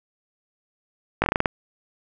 slowing click train, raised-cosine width 0.5 ms, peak -4 dBFS, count 8, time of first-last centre 1.22-1.458 s, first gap 19 ms, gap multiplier 1.19, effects none

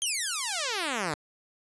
5% pulse exponential sweep, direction down, 3250 to 141.9 Hz, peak -17 dBFS, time 0.02-1.14 s, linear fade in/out 0 ms, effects resampled to 24000 Hz

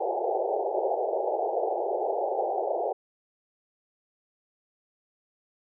white band-pass noise, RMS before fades -28 dBFS, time 0-2.93 s, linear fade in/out 10 ms, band 360 to 830 Hz, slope 96 dB/octave, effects none

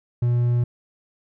triangle tone with hard clipping, 120.8 Hz, B2, 38 cents flat, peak -18 dBFS, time 0.22-0.64 s, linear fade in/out 5 ms, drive 6 dB, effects none

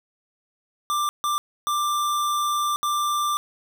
square tone bursts at uneven times, 1183 Hz, D6, 12 cents sharp, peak -22 dBFS, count 4, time 0.9-1.09 / 1.24-1.38 / 1.67-2.76 / 2.83-3.37 s, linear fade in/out 0 ms, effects none

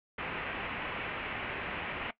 white low-pass noise, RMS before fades -38 dBFS, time 0.18-2.11 s, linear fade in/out 5 ms, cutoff 2800 Hz, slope 48 dB/octave, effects noise-tail reverb RT60 0.1 s tail -17 dB re dry

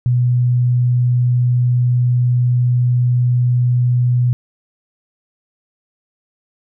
sine tone, 123.2 Hz, B2, 4 cents flat, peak -11 dBFS, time 0.06-4.33 s, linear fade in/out 0 ms, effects none

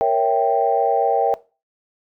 sine chord, A# diminished seventh, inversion none, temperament equal, 466.2 / 554.4 / 659.3 / 784 Hz, A#4 / C#5 / E5 / G5, 0 / 0 / 0 / 0 cents, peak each -20 / -22 / -20 / -18 dBFS, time 0.01-1.34 s, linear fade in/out 0 ms, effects noise-tail reverb RT60 0.3 s tail -19 dB re dry + tanh soft clip ceiling -4 dBFS

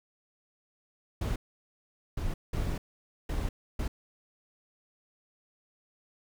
brown noise bursts at uneven times, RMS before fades -31 dBFS, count 5, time 1.21-1.36 / 2.17-2.34 / 2.53-2.78 / 3.29-3.49 / 3.79-3.88 s, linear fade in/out 5 ms, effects none

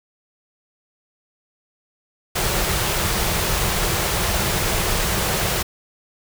pink band-stop noise, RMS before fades -21 dBFS, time 2.35-5.63 s, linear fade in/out 10 ms, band 220 to 320 Hz, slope 96 dB/octave, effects none

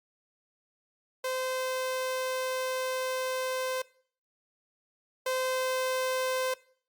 sawtooth tone pair in turn, 516 / 516 Hz, C5 / C5, -24 / -24 cents, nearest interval unison, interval 0 cents, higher neither, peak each -26 / -24 dBFS, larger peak second, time 1.24-3.82 / 5.26-6.54 s, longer first, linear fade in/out 5 ms, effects noise-tail reverb RT60 0.5 s tail -20 dB re dry + Opus 48 kbps

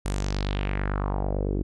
sawtooth tone with low-pass filter sweep, 49 Hz, G1, in tune, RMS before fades -27 dBFS, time 0.05-1.63 s, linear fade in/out 10 ms, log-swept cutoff 9600 to 320 Hz, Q 2.8, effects none

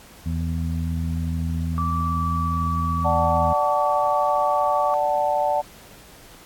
harmonic tone, 82.41 Hz, E2, in tune, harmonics 1 / 2 / 3, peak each -24 / -27 / -32 dBFS, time 0.25-3.54 s, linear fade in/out 20 ms
sine tone with pitch glide, 1162 to 1144 Hz, D6 to D6, -19 to -46 cents, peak -24 dBFS, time 1.78-4.94 s, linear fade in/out 0 ms, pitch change -27 cents, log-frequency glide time 1.89-2.99 s
sine chord, D major, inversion none, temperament equal with one note detuned, 587.3 / 747.7 / 880 Hz, D5 / F#5 / A5, 0 / +18 / 0 cents, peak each -23 dBFS, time 3.04-5.62 s, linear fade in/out 20 ms
effects pink hiss -47 dBFS RMS until 6.45 s + AAC 64 kbps

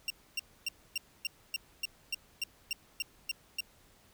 25% pulse tone bursts, 2764 Hz, F7, 19 cents flat, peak -27 dBFS, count 13, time 0.08-3.606 s, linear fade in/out 2 ms, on 22 ms, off 270 ms, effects pink hiss -63 dBFS RMS until 4.13 s

